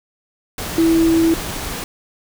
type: tone in noise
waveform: sine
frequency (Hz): 328.4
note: E4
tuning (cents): -6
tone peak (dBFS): -11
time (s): 0.78-1.34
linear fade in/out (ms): 2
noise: pink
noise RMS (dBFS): -26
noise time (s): 0.58-1.84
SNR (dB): +12
effects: none